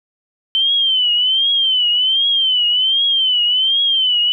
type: tone with vibrato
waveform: sine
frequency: 3084 Hz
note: G7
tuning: 29 cents flat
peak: -12 dBFS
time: 0.55-4.32 s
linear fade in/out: 0 ms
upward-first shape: triangle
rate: 1.3 Hz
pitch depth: 130 cents each way
effects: none